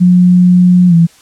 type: tone with pitch glide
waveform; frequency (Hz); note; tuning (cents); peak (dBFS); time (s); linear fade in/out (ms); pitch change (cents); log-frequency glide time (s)
sine; 179.6 to 167.57; F3 to E3; +49 to +29; -3; 0-1.07; 20; -120; 0.88-0.94
effects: white hiss -43 dBFS RMS until 1.21 s + low-pass 9000 Hz 12 dB/octave